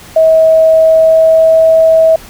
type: tone with pitch glide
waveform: sine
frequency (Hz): 642 to 646.5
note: E5 to E5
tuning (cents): -46 to -34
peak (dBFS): -3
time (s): 0.16-2.16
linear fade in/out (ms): 5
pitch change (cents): +12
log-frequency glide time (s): 0.72-1.63
effects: pink hiss -34 dBFS RMS until 2.29 s